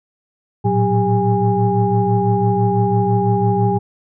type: tone cluster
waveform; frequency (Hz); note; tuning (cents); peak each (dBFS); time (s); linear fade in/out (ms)
sine; 111.3 / 117.3 / 185.3 / 400 / 819; A2 / A#2 / F#3 / G4 / G#5; +20 / +11 / +3 / +35 / -24; -19; 0.64-3.79; 20
effects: tanh soft clip ceiling -2 dBFS